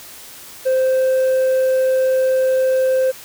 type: tone with hard clipping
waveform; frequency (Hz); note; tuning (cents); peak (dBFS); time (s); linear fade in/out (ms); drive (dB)
triangle; 521; C5; -7; -12; 0.65-3.12; 20; 1
effects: white hiss -38 dBFS RMS until 3.24 s